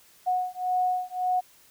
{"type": "beating tone pair", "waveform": "sine", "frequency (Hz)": [731, 732.8], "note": ["F#5", "F#5"], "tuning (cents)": [-21, -17], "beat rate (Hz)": 1.8, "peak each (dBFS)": -27, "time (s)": [0.26, 1.41], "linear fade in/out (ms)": 20, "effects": ["white hiss -57 dBFS RMS until 1.7 s"]}